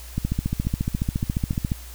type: two click trains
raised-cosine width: 5 ms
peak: -23 / -10 dBFS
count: 4 / 23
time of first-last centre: 0.65-1.532 / 0.18-1.718 s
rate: 3.4 / 14.3 Hz
effects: added 60 Hz sine -38 dBFS peak until 1.94 s + white hiss -44 dBFS RMS until 1.94 s